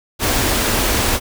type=band-stop noise; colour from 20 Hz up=pink; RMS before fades=-17 dBFS; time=0.19-1.2 s; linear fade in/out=50 ms; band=130 to 190 Hz; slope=96 dB/octave; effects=none